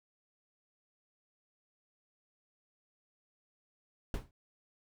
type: noise with exponential decay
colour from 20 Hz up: brown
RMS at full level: -31 dBFS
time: 4.14-4.31 s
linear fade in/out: 2 ms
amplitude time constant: 35 ms
effects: none